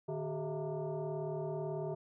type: tone with frequency modulation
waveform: sine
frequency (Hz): 113.9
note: A#2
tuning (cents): -40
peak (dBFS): -35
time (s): 0.08-1.95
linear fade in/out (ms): 10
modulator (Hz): 266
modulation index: 2.3
effects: none